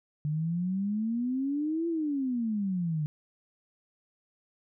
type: exponential two-way sweep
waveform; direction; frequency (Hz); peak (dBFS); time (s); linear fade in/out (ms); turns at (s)
sine; up then down; 147.1 to 340.6 to 147.1; -27; 0.25-3.06; 0; 1.88
effects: none